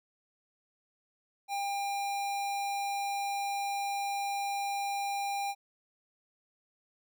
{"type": "tone", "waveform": "square", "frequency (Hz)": 800, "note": "G5", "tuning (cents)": 35, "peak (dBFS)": -32, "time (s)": [1.48, 5.55], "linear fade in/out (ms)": 50, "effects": []}